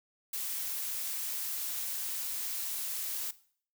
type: noise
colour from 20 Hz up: blue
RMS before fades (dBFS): -36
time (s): 0.33-3.31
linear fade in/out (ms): 5
effects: noise-tail reverb RT60 0.5 s tail -17 dB re dry